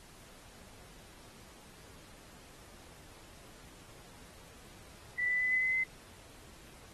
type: tone with pitch steps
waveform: sine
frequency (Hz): 1975.5 / 1990.4 / 2005 / 2021 / 2036 / 2051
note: B6 / B6 / B6 / B6 / C7 / C7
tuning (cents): 0 / +13 / +26 / +39 / -48 / -35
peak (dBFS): -28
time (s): 5.18-5.84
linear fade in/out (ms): 10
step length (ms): 110
effects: pink hiss -56 dBFS RMS until 6.93 s + AAC 32 kbps